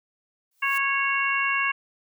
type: noise with exponential growth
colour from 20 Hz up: blue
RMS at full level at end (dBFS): -36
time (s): 0.51-0.78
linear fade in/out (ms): 5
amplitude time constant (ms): 58
type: harmonic tone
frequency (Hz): 551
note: C#5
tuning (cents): -11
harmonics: 2 / 3 / 4 / 5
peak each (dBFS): -27 / -27 / -27 / -27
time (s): 0.62-1.72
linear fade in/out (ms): 10
effects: none